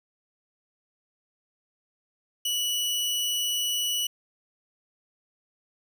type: tone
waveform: sawtooth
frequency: 2946 Hz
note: F#7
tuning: 8 cents flat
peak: -22 dBFS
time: 2.45-4.07 s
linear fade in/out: 5 ms
effects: none